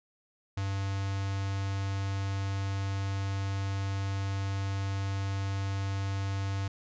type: tone with notch filter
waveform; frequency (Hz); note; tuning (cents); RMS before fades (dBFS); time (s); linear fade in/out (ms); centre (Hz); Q
square; 98; G2; 0; -32; 0.57-6.68; 5; 390; 1.1
effects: resampled to 16000 Hz